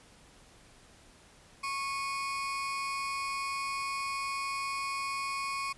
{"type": "tone pair together", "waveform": "35% pulse", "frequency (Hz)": [1099.4, 2470], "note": ["C#6", "D#7"], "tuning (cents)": [-15, -13], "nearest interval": "octave + major second", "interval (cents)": 1402, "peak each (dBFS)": [-32, -37], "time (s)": [1.63, 5.73], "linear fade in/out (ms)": 10, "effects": ["pink hiss -58 dBFS RMS until 5.77 s", "resampled to 24000 Hz"]}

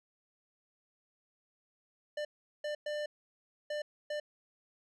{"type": "tone bursts at uneven times", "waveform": "square", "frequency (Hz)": 596, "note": "D5", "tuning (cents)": 25, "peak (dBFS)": -35, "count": 5, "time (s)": [[2.17, 2.25], [2.64, 2.75], [2.86, 3.06], [3.7, 3.82], [4.1, 4.2]], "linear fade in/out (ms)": 5, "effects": ["low-pass 5000 Hz 12 dB/octave"]}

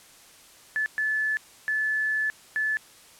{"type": "tone bursts at uneven times", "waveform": "sine", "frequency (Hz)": 1734, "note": "A6", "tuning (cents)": -26, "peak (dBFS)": -23, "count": 4, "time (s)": [[0.76, 0.86], [0.98, 1.37], [1.68, 2.3], [2.56, 2.77]], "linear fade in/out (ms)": 0, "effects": ["white hiss -52 dBFS RMS until 3.19 s", "low-pass 11000 Hz 12 dB/octave"]}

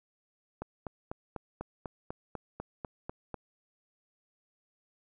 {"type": "click train", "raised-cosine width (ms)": 1, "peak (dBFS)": -23, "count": 12, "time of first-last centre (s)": [0.62, 3.343], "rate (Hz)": 4.04, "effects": []}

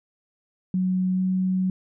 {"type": "tone with pitch glide", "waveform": "sine", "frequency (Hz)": [185, 186.29], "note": ["F#3", "F#3"], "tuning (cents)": [0, 12], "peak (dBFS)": -20, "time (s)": [0.74, 1.7], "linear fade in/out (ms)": 2, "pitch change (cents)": 12, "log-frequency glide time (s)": [1.14, 1.2], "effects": []}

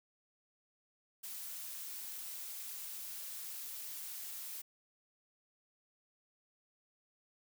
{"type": "noise", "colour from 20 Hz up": "blue", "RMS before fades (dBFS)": -45, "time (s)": [1.23, 4.62], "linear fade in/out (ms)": 10, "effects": []}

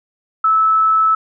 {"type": "tone", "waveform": "sine", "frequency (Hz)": 1306, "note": "E6", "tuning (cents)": -17, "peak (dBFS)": -10, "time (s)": [0.44, 1.15], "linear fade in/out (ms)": 5, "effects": []}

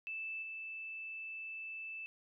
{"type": "tone with level steps", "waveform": "sine", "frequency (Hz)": 2637, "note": "E7", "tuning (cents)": 0, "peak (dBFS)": [-39, -42], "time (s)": [0.07, 2.06], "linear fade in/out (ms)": 0, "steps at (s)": 0.42, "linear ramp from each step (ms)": 10, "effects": []}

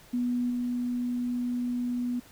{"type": "tone with level steps", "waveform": "sine", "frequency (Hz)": 244.7, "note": "B3", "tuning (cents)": -16, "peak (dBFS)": [-25, -27], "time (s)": [0.13, 2.2], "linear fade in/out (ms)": 10, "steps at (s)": 0.5, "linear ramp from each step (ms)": 2, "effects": ["pink hiss -54 dBFS RMS until 2.31 s"]}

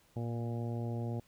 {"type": "harmonic tone with a mistuned harmonic", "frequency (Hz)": 117.8, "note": "A#2", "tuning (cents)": 19, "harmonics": [1, 2, 3, 4, 5, 6, 7], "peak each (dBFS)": [-35, -41, -45, -47, -49, -51, -52], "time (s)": [0.16, 1.2], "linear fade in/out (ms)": 5, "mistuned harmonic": 1, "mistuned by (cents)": -27, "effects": ["pink hiss -67 dBFS RMS until 1.27 s"]}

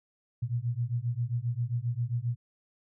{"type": "beating tone pair", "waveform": "sine", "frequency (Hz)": [116.1, 123.6], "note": ["A#2", "B2"], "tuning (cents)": [-7, 2], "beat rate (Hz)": 7.5, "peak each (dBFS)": [-31, -31], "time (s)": [0.42, 2.36], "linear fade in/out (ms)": 10, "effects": []}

